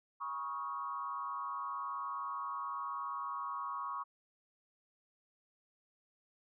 sine tone with frequency modulation, 1108.7 Hz, C#6, in tune, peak -37 dBFS, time 0.2-4.04 s, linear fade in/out 20 ms, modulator 139 Hz, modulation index 0.96, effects none

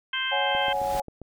harmonic tone, 523.3 Hz, C5, in tune, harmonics 2 / 3 / 4 / 5 / 6, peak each -36 / -30 / -33 / -35 / -29 dBFS, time 0.13-0.73 s, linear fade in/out 5 ms
pink noise with exponential growth, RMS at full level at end -34 dBFS, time 0.26-1 s, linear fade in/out 2 ms, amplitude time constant 160 ms
sine chord, C# suspended fourth, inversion none, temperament equal with one note detuned, 554.4 / 740 / 834.5 Hz, C#5 / F#5 / G#5, 0 / 0 / +8 cents, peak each -29 / -30 / -27 dBFS, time 0.31-1.02 s, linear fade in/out 20 ms
click train, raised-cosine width 2 ms, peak -26 dBFS, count 6, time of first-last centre 0.55-1.217 s, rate 7.5 Hz
effects none

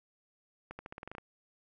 accelerating click train, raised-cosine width 0.5 ms, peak -28 dBFS, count 10, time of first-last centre 0.71-1.182 s, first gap 80 ms, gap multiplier 0.89, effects none

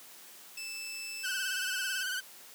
20% pulse tone, 2637 Hz, E7, in tune, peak -34 dBFS, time 0.57-2.03 s, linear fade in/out 5 ms
sawtooth tone with vibrato, 1516 Hz, F#6, 42 cents sharp, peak -29 dBFS, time 1.23-2.21 s, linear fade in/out 20 ms, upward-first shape sine, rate 18 Hz, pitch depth 66 cents each way
effects white hiss -52 dBFS RMS until 2.54 s + high-pass 200 Hz 12 dB/octave

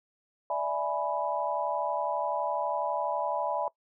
sine chord, E dominant seventh, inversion third, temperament equal with one note detuned, 587.3 / 659.3 / 838.3 / 987.8 Hz, D5 / E5 / G#5 / B5, 0 / 0 / +16 / 0 cents, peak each -33 dBFS, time 0.5-3.68 s, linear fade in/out 2 ms, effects noise-tail reverb RT60 0.1 s tail -21 dB re dry

